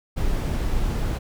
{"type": "noise", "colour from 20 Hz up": "brown", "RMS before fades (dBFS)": -23, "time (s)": [0.16, 1.19], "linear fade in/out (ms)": 20, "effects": []}